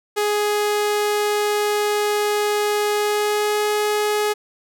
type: tone with pitch glide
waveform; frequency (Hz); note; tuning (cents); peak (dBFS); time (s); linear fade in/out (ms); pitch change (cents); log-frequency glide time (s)
sawtooth; 416.7 to 419.8; G#4 to G#4; +6 to +19; -14; 0.16-4.34; 20; +13; 2.94-3.63
effects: none